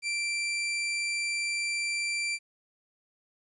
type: tone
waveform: sawtooth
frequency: 2351 Hz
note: D7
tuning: 1 cent sharp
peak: -25 dBFS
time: 0.02-2.39 s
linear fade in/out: 50 ms
effects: resampled to 24000 Hz + 11-bit